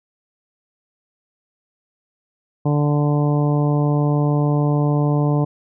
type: harmonic tone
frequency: 146.83 Hz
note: D3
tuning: in tune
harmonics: 1 / 2 / 3 / 4 / 5 / 6 / 7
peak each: -16 / -22 / -26 / -28 / -30 / -32 / -33 dBFS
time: 2.65-5.45 s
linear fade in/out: 10 ms
effects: none